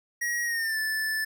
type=tone with pitch glide; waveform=square; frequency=1900 to 1752.4 Hz; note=A#6 to A6; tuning=+33 to -7 cents; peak=-27 dBFS; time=0.21-1.25 s; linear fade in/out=10 ms; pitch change=-140 cents; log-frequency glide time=0.44-0.78 s; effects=none